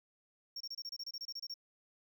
triangle tone bursts, 5520 Hz, F8, 21 cents flat, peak -39 dBFS, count 14, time 0.56-1.541 s, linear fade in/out 5 ms, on 45 ms, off 27 ms, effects none

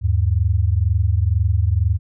sine tone pair together, 79.02 / 101.1 Hz, D#2 / G#2, +27 / -46 cents, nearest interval major third, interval 427 cents, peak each -17 dBFS, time 0.01-1.99 s, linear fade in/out 50 ms, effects none

